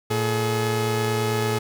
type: tone pair together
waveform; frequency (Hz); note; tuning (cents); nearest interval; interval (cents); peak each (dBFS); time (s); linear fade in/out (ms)
sawtooth; 113.59 / 425.3; A#2 / G#4; -44 / +41; octave + major seventh; 2285; -20; 0.1-1.59; 10
effects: none